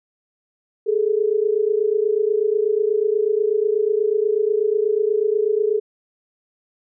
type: tone pair together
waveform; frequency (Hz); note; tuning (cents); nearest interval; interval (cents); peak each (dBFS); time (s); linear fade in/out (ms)
sine; 411.8 / 440; G#4 / A4; -15 / 0; minor second; 115; -19; 0.86-5.8; 20
effects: none